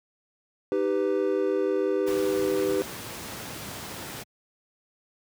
triangle chord, Eb augmented, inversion none, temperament equal with one note detuned, 311.1 / 392 / 498.2 Hz, Eb4 / G4 / B4, 0 / 0 / +15 cents, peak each -28 / -23 / -26 dBFS, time 0.72-2.82 s, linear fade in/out 0 ms
pink noise, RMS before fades -37 dBFS, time 2.06-4.24 s, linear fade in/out 20 ms
effects high-pass 100 Hz 12 dB/octave

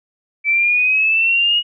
sine exponential sweep, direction up, 2309 to 2900 Hz, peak -12 dBFS, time 0.44-1.63 s, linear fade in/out 50 ms, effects none

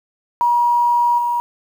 sine tone with level steps, 957 Hz, A#5, 45 cents sharp, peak -12 / -16 dBFS, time 0.41-1.4 s, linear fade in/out 0 ms, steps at 1.18 s, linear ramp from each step 5 ms, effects 7-bit

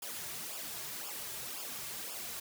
white noise with flanger, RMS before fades -42 dBFS, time 0.02-2.4 s, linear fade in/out 5 ms, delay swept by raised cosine 0.49 to 3.99 ms, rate 1.9 Hz, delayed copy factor -0.8, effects none

